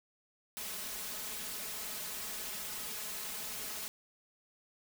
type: noise with comb filter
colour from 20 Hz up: white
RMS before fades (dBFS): -41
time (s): 0.57-3.88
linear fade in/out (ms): 0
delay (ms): 4.7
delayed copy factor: +0.85
effects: none